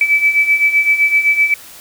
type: beating tone pair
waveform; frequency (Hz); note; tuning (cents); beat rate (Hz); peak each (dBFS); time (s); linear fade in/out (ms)
sine; 2300 / 2307.8; D7 / D7; -37 / -31; 7.8; -16 / -11; 0.01-1.54; 2
effects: white hiss -37 dBFS RMS until 1.8 s